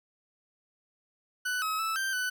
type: tone with pitch steps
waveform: 40% pulse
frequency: 1491 / 1280 / 1313 / 1568 / 1497 Hz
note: F#6 / D#6 / E6 / G6 / F#6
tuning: +13 / +49 / -7 / 0 / +20 cents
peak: -28 dBFS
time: 1.45-2.3 s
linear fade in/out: 10 ms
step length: 170 ms
effects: 11-bit